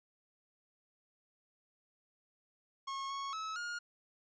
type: tone with pitch steps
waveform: 45% pulse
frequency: 1089 / 1103 / 1295 / 1424 Hz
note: C#6 / C#6 / E6 / F6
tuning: -31 / -9 / -31 / +33 cents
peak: -38 dBFS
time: 2.87-3.79 s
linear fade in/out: 10 ms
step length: 230 ms
effects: resampled to 16000 Hz